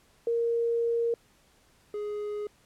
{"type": "tone pair in turn", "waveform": ["sine", "triangle"], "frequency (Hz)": [466.2, 416.9], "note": ["A#4", "G#4"], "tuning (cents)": [0, 7], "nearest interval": "major second", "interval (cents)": 193, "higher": "first", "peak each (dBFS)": [-24, -29], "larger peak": "first", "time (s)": [[0.27, 1.14], [1.94, 2.47]], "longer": "first", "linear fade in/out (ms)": 2, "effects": ["pink hiss -63 dBFS RMS until 2.65 s", "low-pass 12000 Hz 12 dB/octave"]}